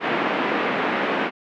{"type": "band-pass noise", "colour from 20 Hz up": "pink", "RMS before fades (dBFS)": -23, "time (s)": [0, 1.31], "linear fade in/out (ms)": 50, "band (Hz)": [230, 2600], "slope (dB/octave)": 24, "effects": []}